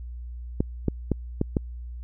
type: clicks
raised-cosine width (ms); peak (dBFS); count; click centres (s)
3; -9; 5; 0.605 / 0.883 / 1.117 / 1.414 / 1.568
effects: added 60 Hz sine -34 dBFS peak until 2.03 s